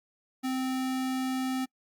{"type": "tone", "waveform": "square", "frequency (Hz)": 260, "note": "C4", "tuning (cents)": -11, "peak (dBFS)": -29, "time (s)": [0.43, 1.66], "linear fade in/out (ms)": 20, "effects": ["noise-tail reverb RT60 0.1 s tail -26 dB re dry", "Opus 48 kbps"]}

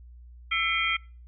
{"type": "tone cluster", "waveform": "sine", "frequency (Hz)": [1331, 2035, 2198, 2406, 3197], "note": ["E6", "C7", "C#7", "D7", "G7"], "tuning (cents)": [16, -49, -15, 41, 33], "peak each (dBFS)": -30, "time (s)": [0.51, 0.97], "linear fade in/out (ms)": 10, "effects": ["noise-tail reverb RT60 0.4 s tail -25 dB re dry", "added 60 Hz sine -45 dBFS peak until 1.27 s"]}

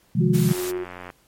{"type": "chord", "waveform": "sine", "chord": "F minor seventh", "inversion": "second", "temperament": "equal", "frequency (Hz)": [130.81, 155.56, 174.61, 207.7], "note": ["C3", "Eb3", "F3", "Ab3"], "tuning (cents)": [0, 0, 0, 0], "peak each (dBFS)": [-22, -21, -21, -23], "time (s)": [0.15, 0.53], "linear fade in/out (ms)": 10}
{"type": "tone with tremolo", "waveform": "sine", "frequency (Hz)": 362.8, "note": "F#4", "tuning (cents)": -34, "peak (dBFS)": -24, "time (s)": [0.2, 0.85], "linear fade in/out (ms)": 20, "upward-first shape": "square", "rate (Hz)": 2.6, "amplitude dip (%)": 30}
{"type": "noise", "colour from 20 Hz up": "white", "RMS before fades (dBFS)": -33, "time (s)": [0.33, 0.72], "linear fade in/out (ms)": 20}
{"type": "click train", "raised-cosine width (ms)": 0.5, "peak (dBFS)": -21, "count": 56, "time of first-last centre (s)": [0.49, 1.102], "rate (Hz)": 89.9}
{"effects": ["pink hiss -60 dBFS RMS until 1.27 s", "MP3 64 kbps"]}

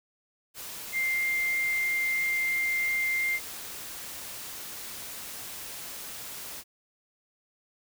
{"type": "tone in noise", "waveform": "sine", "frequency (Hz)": 2101, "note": "C7", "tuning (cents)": 7, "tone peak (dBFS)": -25, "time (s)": [0.92, 3.4], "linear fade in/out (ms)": 50, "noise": "white", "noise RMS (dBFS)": -40, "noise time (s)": [0.54, 6.64], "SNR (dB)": 12, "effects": []}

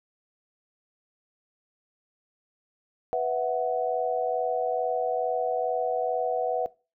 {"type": "chord", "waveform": "sine", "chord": "B suspended fourth", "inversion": "none", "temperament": "just", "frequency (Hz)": [493.9, 658.5, 740.8], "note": ["B4", "E5", "F#5"], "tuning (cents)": [0, -2, 2], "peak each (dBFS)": -28, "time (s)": [3.13, 6.66], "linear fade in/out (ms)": 0, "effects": ["noise-tail reverb RT60 0.3 s tail -20 dB re dry"]}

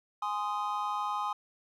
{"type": "chord", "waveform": "triangle", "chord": "Ab major", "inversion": "none", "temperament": "just", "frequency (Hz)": [830.6, 1038.3, 1245.9], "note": ["Ab5", "C6", "Eb6"], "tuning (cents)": [0, -14, 2], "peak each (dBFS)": -33, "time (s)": [0.22, 1.33], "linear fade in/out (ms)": 5, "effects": []}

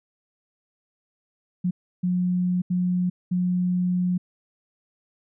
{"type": "tone bursts at uneven times", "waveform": "sine", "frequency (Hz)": 180, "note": "F#3", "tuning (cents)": -47, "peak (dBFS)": -20, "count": 4, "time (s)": [[1.64, 1.71], [2.03, 2.62], [2.7, 3.1], [3.31, 4.18]], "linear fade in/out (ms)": 10, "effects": []}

